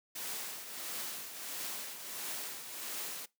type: noise with tremolo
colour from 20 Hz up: white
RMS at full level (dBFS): -39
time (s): 0.15-3.26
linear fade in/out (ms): 10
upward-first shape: triangle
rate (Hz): 1.5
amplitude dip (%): 60
effects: noise-tail reverb RT60 0.2 s tail -21 dB re dry + high-pass 200 Hz 12 dB/octave